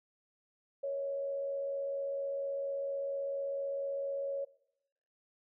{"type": "tone with frequency modulation", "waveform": "sine", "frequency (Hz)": 554.4, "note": "C#5", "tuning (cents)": 0, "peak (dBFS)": -33, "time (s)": [0.83, 4.45], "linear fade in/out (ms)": 10, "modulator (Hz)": 84.3, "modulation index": 0.32, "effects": ["noise-tail reverb RT60 0.8 s tail -20 dB re dry"]}